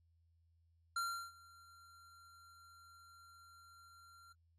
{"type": "tone with ADSR envelope", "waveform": "square", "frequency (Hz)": 1377, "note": "F6", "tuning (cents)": -25, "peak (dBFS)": -36, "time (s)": [0.96, 4.33], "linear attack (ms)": 5, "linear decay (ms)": 350, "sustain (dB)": -24, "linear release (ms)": 10, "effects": ["added 83 Hz sine -70 dBFS peak until 4.58 s", "AAC 32 kbps"]}